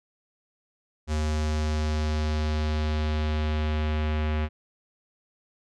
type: tone with low-pass filter sweep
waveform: square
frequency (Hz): 76.7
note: D#2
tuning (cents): -24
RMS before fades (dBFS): -26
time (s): 1.07-4.49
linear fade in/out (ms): 50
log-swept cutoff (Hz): 7100 to 2600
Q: 1.5
effects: none